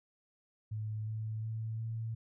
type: tone with pitch steps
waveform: sine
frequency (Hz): 107.9 / 109.53 / 111.19 / 112.87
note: A2 / A2 / A2 / A2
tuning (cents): -33 / -7 / +19 / +45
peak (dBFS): -35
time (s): 0.71-2.15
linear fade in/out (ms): 10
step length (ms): 360
effects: none